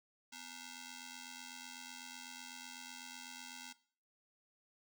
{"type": "ring-modulated tone", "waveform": "5% pulse", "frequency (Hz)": 592, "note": "D5", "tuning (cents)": 14, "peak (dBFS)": -34, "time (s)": [0.32, 3.73], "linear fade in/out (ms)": 10, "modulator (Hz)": 340, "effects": ["noise-tail reverb RT60 0.5 s tail -19 dB re dry"]}